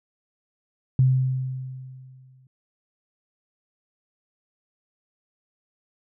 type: tone with exponential decay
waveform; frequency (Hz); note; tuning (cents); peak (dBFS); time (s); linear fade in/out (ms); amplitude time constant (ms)
sine; 130; C3; -11; -13; 0.99-2.47; 2; 320
effects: none